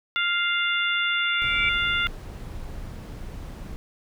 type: harmonic tone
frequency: 698.5 Hz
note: F5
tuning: in tune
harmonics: 2 / 3 / 4 / 5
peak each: -25 / -27 / -28 / -29 dBFS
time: 0.16-2.07 s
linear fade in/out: 0 ms
type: tone with exponential growth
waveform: sine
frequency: 2316 Hz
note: D7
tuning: 25 cents flat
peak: -20 dBFS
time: 1.04-1.69 s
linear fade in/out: 2 ms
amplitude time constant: 140 ms
type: noise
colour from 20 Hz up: brown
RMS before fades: -36 dBFS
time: 1.42-3.76 s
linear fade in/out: 0 ms
effects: none